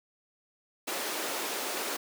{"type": "high-pass noise", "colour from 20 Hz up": "pink", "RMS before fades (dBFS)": -34, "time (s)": [0.87, 1.97], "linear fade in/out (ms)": 10, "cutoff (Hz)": 310, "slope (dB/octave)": 24, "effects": []}